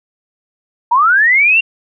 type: linear sweep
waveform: sine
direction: up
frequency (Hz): 908 to 2794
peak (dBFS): -7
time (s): 0.91-1.61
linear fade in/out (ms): 10
effects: none